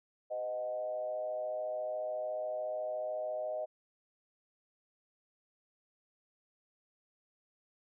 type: tone with frequency modulation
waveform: sine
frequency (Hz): 622.3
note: D#5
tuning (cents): 0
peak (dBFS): -34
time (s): 0.3-3.66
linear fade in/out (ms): 20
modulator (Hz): 114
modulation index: 0.65
effects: none